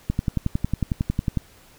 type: click train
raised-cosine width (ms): 5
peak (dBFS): -9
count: 15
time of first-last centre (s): 0.1-1.373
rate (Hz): 11
effects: pink hiss -52 dBFS RMS until 1.78 s